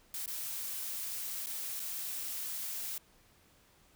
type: noise with dropouts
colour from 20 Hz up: blue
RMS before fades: -39 dBFS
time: 0.14-2.98 s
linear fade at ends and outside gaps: 2 ms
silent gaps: 0.26-0.277 / 1.461-1.468 / 1.796-1.8 s
effects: pink hiss -65 dBFS RMS until 3.95 s